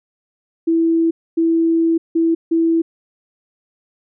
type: tone bursts at uneven times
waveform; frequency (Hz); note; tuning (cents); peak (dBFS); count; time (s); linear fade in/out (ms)
sine; 329.6; E4; 0; -12; 4; 0.67-1.11 / 1.37-1.98 / 2.15-2.35 / 2.51-2.82; 10
effects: none